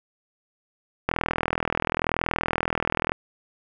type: click train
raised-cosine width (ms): 0.5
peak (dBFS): -7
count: 84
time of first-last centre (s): 1.09-3.119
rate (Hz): 40.9
effects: none